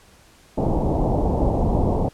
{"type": "low-pass noise", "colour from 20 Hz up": "pink", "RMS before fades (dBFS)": -20, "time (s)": [0.57, 2.09], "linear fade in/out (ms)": 10, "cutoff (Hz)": 880, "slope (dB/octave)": 48, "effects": ["pink hiss -52 dBFS RMS until 2.13 s", "low-pass 11000 Hz 12 dB/octave"]}